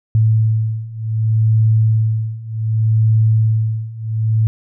sine beating tone pair, 110 / 110.66 Hz, A2 / A2, 0 / +10 cents, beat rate 0.66 Hz, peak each -16 / -14 dBFS, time 0.15-4.47 s, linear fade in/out 0 ms, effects none

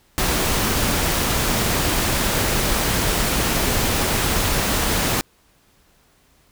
pink noise, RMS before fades -20 dBFS, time 0.18-5.21 s, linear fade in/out 0 ms, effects pink hiss -58 dBFS RMS until 6.51 s

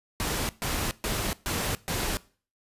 pink noise bursts, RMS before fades -29 dBFS, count 5, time 0.2-2.17 s, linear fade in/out 0 ms, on 290 ms, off 130 ms, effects noise-tail reverb RT60 0.4 s tail -20 dB re dry + resampled to 32000 Hz

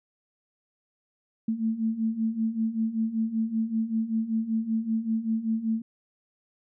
sine beating tone pair, 220 / 225.2 Hz, A3 / A3, 0 / +40 cents, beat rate 5.2 Hz, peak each -30 / -26 dBFS, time 1.48-5.82 s, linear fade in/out 5 ms, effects none

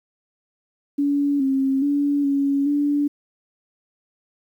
sine tone with pitch steps, 284.9 / 268.8 / 286.2 / 279.2 / 289.4 Hz, C#4 / C4 / D4 / C#4 / D4, +48 / +47 / -45 / +13 / -25 cents, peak -17 dBFS, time 0.98-3.08 s, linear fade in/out 10 ms, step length 420 ms, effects 9-bit

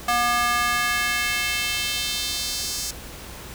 square tone with high-pass filter sweep, 240 Hz, B3, 49 cents flat, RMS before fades -24 dBFS, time 0.08-2.91 s, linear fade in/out 5 ms, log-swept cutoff 900 to 5800 Hz, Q 1.7, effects added 60 Hz sine -43 dBFS peak until 3.54 s + pink hiss -39 dBFS RMS until 3.54 s

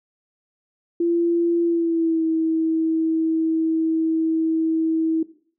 sine tone with pitch glide, 340.5 to 322.5 Hz, F4 to E4, -44 to -38 cents, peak -17 dBFS, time 1-5.23 s, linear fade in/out 5 ms, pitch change -94 cents, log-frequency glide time 1.63-2.25 s, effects noise-tail reverb RT60 0.5 s tail -17 dB re dry

